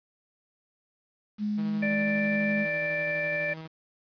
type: tone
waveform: sine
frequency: 209.6 Hz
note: G#3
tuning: 16 cents sharp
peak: -26 dBFS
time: 1.38-2.67 s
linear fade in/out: 50 ms
type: tone with tremolo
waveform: sawtooth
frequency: 159.9 Hz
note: D#3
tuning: 48 cents sharp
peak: -34 dBFS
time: 1.57-3.68 s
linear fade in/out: 20 ms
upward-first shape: square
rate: 12 Hz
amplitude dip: 25%
type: harmonic tone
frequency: 588 Hz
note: D5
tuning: 2 cents sharp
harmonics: 1 / 3 / 4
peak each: -31 / -31 / -31 dBFS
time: 1.82-3.54 s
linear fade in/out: 10 ms
effects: resampled to 11025 Hz + 9-bit